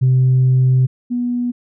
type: tone pair in turn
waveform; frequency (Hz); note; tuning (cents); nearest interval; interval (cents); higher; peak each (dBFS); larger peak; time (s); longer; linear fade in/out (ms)
sine; 129 / 243.5; C3 / B3; -24 / -24; major seventh; 1100; second; -8 / -16; first; 0.01-0.87 / 1.1-1.52; first; 20
effects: tanh soft clip ceiling -7 dBFS